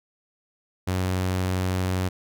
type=tone; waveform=sawtooth; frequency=92.5 Hz; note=F#2; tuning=in tune; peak=-19 dBFS; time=0.87-2.09 s; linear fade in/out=10 ms; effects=none